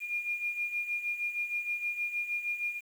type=beating tone pair; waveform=sine; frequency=2413 / 2419.4 Hz; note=D7 / D#7; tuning=+46 / -49 cents; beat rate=6.4 Hz; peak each=-38 / -32 dBFS; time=0-2.81 s; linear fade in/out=50 ms; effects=9-bit